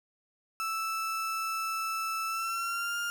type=tone with pitch glide; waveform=35% pulse; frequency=1318.5 to 1405 Hz; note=E6 to F6; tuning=0 to +10 cents; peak=-29 dBFS; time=0.6-3.1 s; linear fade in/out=0 ms; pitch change=+110 cents; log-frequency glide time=2.27-2.97 s; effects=none